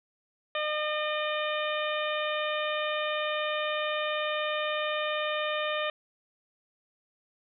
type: harmonic tone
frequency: 607 Hz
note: D#5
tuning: 43 cents flat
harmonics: 1 / 2 / 3 / 4 / 5 / 6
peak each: -31 / -34 / -36 / -37 / -38 / -39 dBFS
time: 0.55-5.9 s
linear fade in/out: 2 ms
effects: none